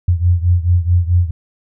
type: beating tone pair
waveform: sine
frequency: 86.5 / 91.1 Hz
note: F2 / F#2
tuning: -16 / -26 cents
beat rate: 4.6 Hz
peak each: -12 / -15 dBFS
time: 0.08-1.31 s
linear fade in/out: 5 ms
effects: none